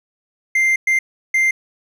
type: tone bursts at uneven times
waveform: triangle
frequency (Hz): 2093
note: C7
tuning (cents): 0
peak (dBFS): -11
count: 3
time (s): 0.55-0.76 / 0.87-0.99 / 1.34-1.51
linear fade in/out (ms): 5
effects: none